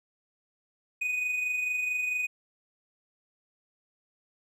triangle tone with amplitude modulation, 2489 Hz, D#7, in tune, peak -24 dBFS, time 1.01-2.27 s, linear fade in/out 10 ms, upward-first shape sine, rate 24.5 Hz, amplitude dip 40%, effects none

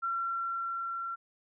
sine tone with level ramp, 1362 Hz, F6, 44 cents flat, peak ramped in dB -29 to -34 dBFS, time 0.02-1.16 s, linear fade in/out 20 ms, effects none

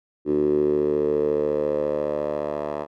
10% pulse tone with band-pass filter sweep, 74.3 Hz, D2, 21 cents sharp, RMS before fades -23 dBFS, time 0.25-2.87 s, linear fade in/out 50 ms, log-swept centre 340 to 710 Hz, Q 5.9, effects none

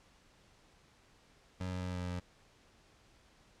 25% pulse tone with pitch steps, 92 / 91.31 / 90.63 / 89.95 / 89.28 Hz, F#2 / F#2 / F#2 / F#2 / F2, -9 / -22 / -35 / -48 / +39 cents, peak -33 dBFS, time 1.6-2.2 s, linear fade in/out 10 ms, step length 120 ms, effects pink hiss -65 dBFS RMS until 3.6 s + low-pass 7000 Hz 12 dB/octave

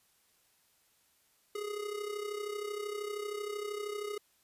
square tone with amplitude modulation, 415.4 Hz, G#4, in tune, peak -34 dBFS, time 1.55-4.18 s, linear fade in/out 5 ms, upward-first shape sine, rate 32.9 Hz, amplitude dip 65%, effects white hiss -70 dBFS RMS until 4.43 s + resampled to 32000 Hz

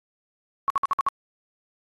sine tone bursts, 1106 Hz, C#6, 4 cents flat, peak -18 dBFS, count 6, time 0.68-1.086 s, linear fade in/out 0 ms, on 21 ms, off 56 ms, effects AAC 32 kbps

